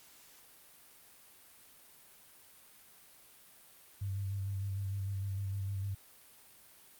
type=tone with vibrato; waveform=sine; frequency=98 Hz; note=G2; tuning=in tune; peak=-34 dBFS; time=4.01-5.95 s; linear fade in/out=10 ms; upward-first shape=square; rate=6.6 Hz; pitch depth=25 cents each way; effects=white hiss -59 dBFS RMS until 6.99 s + Opus 48 kbps